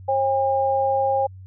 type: tone pair together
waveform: sine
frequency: 538.6 / 807 Hz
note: C#5 / G#5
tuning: -50 / -50 cents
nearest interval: perfect fifth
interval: 700 cents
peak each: -21 / -20 dBFS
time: 0.08-1.27 s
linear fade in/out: 10 ms
effects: added 94 Hz sine -38 dBFS peak until 1.46 s